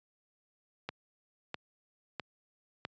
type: click train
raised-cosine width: 0.3 ms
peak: -20 dBFS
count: 4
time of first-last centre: 0.89-2.851 s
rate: 1.53 Hz
effects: high-pass 100 Hz 12 dB/octave + resampled to 16000 Hz